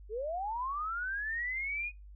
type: linear sweep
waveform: sine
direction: up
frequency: 400.9 to 2489 Hz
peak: -33 dBFS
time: 0.09-1.92 s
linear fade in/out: 50 ms
effects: noise-tail reverb RT60 0.2 s tail -21 dB re dry + added 50 Hz sine -48 dBFS peak until 2.15 s